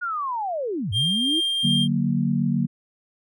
sine linear two-way sweep, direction down then up, 1460 to 90 to 342.6 Hz, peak -24 dBFS, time 0.01-1.41 s, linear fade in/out 20 ms, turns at 0.92 s
triangle tone with tremolo, 3195 Hz, G7, 32 cents sharp, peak -18 dBFS, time 0.92-1.88 s, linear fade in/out 50 ms, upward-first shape triangle, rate 2.8 Hz, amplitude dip 25%
sine chord, D augmented, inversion none, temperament equal, 146.83 / 185 / 233.1 Hz, D3 / F#3 / A#3, 0 / 0 / 0 cents, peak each -24 / -24 / -23 dBFS, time 1.63-2.67 s, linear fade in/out 20 ms
effects none

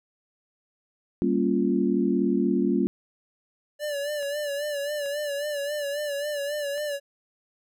sine chord, G half-diminished seventh, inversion none, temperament equal, 196 / 233.1 / 277.2 / 349.2 Hz, G3 / Bb3 / Db4 / F4, 0 / 0 / 0 / 0 cents, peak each -26 dBFS, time 1.22-2.87 s, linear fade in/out 0 ms
square tone with vibrato, 580 Hz, D5, 22 cents flat, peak -28 dBFS, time 3.79-7 s, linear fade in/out 50 ms, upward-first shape sine, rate 3.7 Hz, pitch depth 58 cents each way
clicks, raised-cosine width 0.3 ms, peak -32 dBFS, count 3, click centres 4.228 / 5.06 / 6.779 s
effects none

